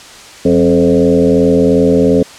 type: tone with frequency modulation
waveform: sine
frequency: 351.3 Hz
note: F4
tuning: 10 cents sharp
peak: -6 dBFS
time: 0.45-2.23 s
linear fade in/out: 5 ms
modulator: 82.7 Hz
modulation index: 2.3
effects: white hiss -34 dBFS RMS until 2.38 s + low-pass 7000 Hz 12 dB/octave